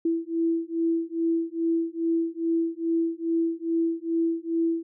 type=beating tone pair; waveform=sine; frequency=330 / 332.4 Hz; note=E4 / E4; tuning=+2 / +15 cents; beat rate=2.4 Hz; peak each=-26 / -26 dBFS; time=0.05-4.83 s; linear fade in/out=5 ms; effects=none